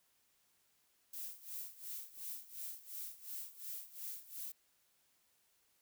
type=noise with tremolo; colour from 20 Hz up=violet; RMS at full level=-44 dBFS; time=1.13-4.52 s; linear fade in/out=5 ms; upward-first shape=sine; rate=2.8 Hz; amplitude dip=85%; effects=white hiss -75 dBFS RMS until 5.81 s